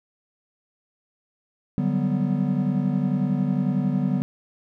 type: chord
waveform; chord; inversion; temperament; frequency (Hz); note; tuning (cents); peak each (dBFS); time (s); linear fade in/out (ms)
triangle; G major seventh; second; equal; 146.83 / 185 / 196 / 246.9; D3 / F#3 / G3 / B3; 0 / 0 / 0 / 0; -24; 1.78-4.22; 0
effects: none